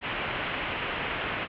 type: low-pass noise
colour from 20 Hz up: white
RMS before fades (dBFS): -32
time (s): 0.01-1.48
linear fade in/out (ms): 50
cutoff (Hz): 3000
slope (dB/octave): 48
effects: none